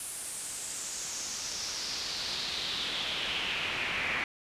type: noise with band-pass filter sweep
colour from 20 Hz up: brown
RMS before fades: -35 dBFS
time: 0-4.24 s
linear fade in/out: 2 ms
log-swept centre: 10000 to 2200 Hz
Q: 3.4
effects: resampled to 32000 Hz